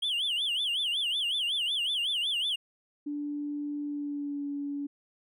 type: tone with vibrato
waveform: triangle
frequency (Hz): 3136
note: G7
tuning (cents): 0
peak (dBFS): -25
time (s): 0.02-2.56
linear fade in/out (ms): 10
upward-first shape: sine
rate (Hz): 5.4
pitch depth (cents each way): 210
type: tone with pitch glide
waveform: sine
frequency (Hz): 291.9 to 285.1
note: D4 to C#4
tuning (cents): -10 to +49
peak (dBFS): -31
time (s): 3.06-4.87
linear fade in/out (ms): 10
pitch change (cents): -41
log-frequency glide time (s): 3.83-4.46
effects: tanh soft clip ceiling -21 dBFS